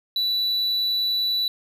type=tone; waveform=triangle; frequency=3955 Hz; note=B7; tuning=2 cents sharp; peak=-19 dBFS; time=0.16-1.48 s; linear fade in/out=2 ms; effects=none